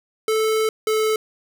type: tone pair in turn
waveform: square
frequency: 437.8 / 434.8 Hz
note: A4 / A4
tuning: -9 / -21 cents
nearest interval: unison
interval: 12 cents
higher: first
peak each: -18 dBFS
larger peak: neither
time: 0.28-0.69 / 0.87-1.16 s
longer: first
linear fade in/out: 2 ms
effects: none